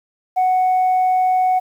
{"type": "tone", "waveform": "sine", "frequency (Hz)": 741, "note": "F#5", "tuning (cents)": 2, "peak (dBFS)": -11, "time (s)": [0.36, 1.6], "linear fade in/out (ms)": 20, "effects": ["tanh soft clip ceiling -11 dBFS", "8-bit"]}